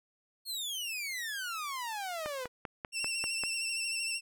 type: exponential sweep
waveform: sawtooth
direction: down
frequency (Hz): 4367 to 480.1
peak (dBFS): -32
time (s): 0.45-2.48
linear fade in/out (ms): 50
type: click train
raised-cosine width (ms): 0.5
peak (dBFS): -22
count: 7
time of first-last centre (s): 2.26-3.436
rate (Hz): 5.1
type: tone with vibrato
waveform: 20% pulse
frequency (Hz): 2700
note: E7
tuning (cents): +41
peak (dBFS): -27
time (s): 2.92-4.21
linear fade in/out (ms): 50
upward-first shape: sine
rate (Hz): 13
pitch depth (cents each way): 40
effects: none